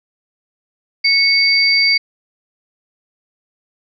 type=tone pair together; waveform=sine; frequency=2207 / 4664 Hz; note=C#7 / D8; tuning=-8 / -13 cents; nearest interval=octave + minor second; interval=1295 cents; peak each=-13 dBFS; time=1.04-1.98 s; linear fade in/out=10 ms; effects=none